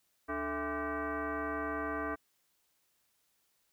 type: tone with frequency modulation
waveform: sine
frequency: 440 Hz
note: A4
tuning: in tune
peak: -33 dBFS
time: 0.28-2.16 s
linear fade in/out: 20 ms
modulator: 367 Hz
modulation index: 3.4
effects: white hiss -75 dBFS RMS until 3.72 s